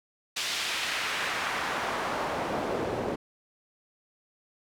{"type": "noise with band-pass filter sweep", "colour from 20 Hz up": "pink", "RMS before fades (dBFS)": -31, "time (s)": [0.36, 3.16], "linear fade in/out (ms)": 10, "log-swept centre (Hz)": [3900, 370], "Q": 1, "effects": []}